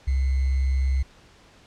sine tone with sample-and-hold, 66.3 Hz, C2, 23 cents sharp, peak -19 dBFS, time 0.07-1.03 s, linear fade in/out 10 ms, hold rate 2100 Hz, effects pink hiss -53 dBFS RMS until 1.66 s + low-pass 6000 Hz 12 dB/octave

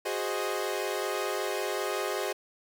sawtooth chord, Ab dominant seventh, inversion third, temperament equal, 370 / 415.3 / 523.3 / 622.3 Hz, Gb4 / Ab4 / C5 / Eb5, 0 / 0 / 0 / 0 cents, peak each -31 / -30 / -32 / -32 dBFS, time 0.05-2.33 s, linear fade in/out 10 ms, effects none

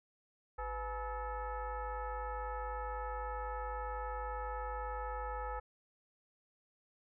sine tone with frequency modulation, 397.1 Hz, G4, 22 cents sharp, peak -37 dBFS, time 0.58-5.6 s, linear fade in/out 10 ms, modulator 449 Hz, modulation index 2.3, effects none

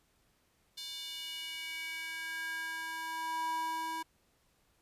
square tone with high-pass filter sweep, 324.4 Hz, E4, 28 cents flat, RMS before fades -39 dBFS, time 0.77-4.03 s, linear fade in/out 10 ms, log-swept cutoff 3900 to 730 Hz, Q 3.7, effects pink hiss -72 dBFS RMS until 4.81 s + resampled to 32000 Hz

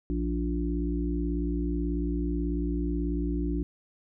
harmonic tone, 58.27 Hz, A#1, in tune, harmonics 1 / 3 / 5 / 6, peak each -29 / -34 / -31 / -36 dBFS, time 0.1-3.63 s, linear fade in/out 0 ms, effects none

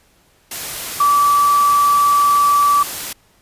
sine tone in noise, 1156 Hz, D6, 28 cents flat, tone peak -10 dBFS, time 1-2.83 s, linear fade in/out 5 ms, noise white, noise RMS -26 dBFS, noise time 0.51-3.13 s, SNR +13 dB, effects pink hiss -55 dBFS RMS until 3.41 s + resampled to 32000 Hz

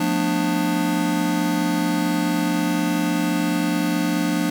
square chord, B half-diminished seventh, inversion second, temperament just, 177.8 / 222.2 / 246.9 / 296.3 Hz, F3 / A3 / B3 / D4, +31 / +17 / 0 / +15 cents, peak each -25 / -28 / -28 / -23 dBFS, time 0-4.5 s, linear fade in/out 5 ms, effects 9-bit

